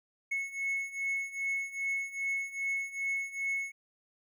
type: beating tone pair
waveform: triangle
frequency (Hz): 2193 / 2195.5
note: C#7 / C#7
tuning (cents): -19 / -17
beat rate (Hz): 2.5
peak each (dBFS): -35 / -32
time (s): 0.31-3.72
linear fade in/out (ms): 10
effects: none